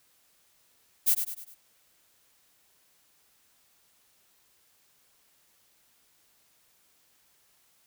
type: noise with echo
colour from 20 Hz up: violet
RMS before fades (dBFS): -22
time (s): 1.06-1.15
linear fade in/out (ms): 20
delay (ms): 100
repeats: 4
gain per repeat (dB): -7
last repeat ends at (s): 1.55
effects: white hiss -66 dBFS RMS until 7.86 s